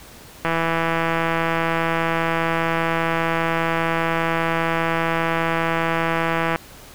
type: click train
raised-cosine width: 0.5 ms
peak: -6 dBFS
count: 1009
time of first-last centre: 0.45-6.559 s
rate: 165 Hz
effects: pink hiss -43 dBFS RMS until 6.94 s